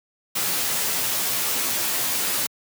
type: noise with comb filter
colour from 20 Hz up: white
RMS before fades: -24 dBFS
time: 0.35-2.47 s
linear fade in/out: 10 ms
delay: 13 ms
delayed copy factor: -0.65
effects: high-pass 100 Hz 12 dB/octave